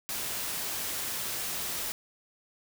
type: noise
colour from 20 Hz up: white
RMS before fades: -34 dBFS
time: 0.09-1.92 s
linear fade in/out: 0 ms
effects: none